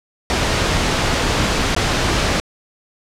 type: noise with dropouts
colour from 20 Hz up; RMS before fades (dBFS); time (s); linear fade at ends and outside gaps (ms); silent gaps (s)
pink; -17; 0.3-2.4; 0; 1.749-1.764
effects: low-pass 6000 Hz 12 dB/octave